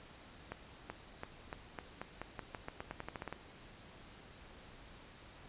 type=accelerating click train; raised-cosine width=0.5 ms; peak=-26 dBFS; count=18; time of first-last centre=0.52-3.326 s; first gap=380 ms; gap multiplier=0.88; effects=pink hiss -56 dBFS RMS until 5.48 s + resampled to 8000 Hz